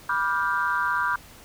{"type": "chord", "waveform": "sine", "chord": "G dominant seventh", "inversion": "first", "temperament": "just", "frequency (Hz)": [980, 1176, 1411.2, 1568], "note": ["B5", "D6", "F6", "G6"], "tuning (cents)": [-14, 2, 18, 0], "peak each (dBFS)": -27, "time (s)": [0.09, 1.16], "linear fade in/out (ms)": 5, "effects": ["tanh soft clip ceiling -12 dBFS", "pink hiss -48 dBFS RMS until 1.44 s"]}